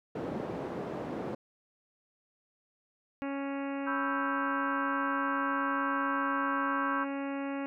white band-pass noise, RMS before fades -37 dBFS, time 0.15-1.35 s, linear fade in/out 5 ms, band 150 to 490 Hz, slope 12 dB/octave
harmonic tone, 277.2 Hz, C#4, in tune, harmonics 1 / 2 / 3 / 4 / 5 / 6 / 7 / 8 / 9 / 10, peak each -34 / -40 / -44 / -46 / -48 / -50 / -51 / -52 / -53 / -54 dBFS, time 3.22-7.66 s, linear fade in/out 0 ms
sine chord, C# half-diminished seventh, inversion third, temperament equal, 987.8 / 1108.7 / 1318.5 / 1568 Hz, B5 / C#6 / E6 / G6, 0 / 0 / 0 / 0 cents, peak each -38 / -35 / -36 / -35 dBFS, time 3.86-7.05 s, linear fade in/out 20 ms
effects none

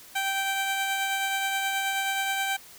15% pulse tone with tremolo, 780 Hz, G5, 9 cents flat, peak -18 dBFS, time 0.15-2.57 s, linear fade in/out 10 ms, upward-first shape triangle, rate 9.4 Hz, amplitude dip 30%, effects white hiss -49 dBFS RMS until 2.78 s

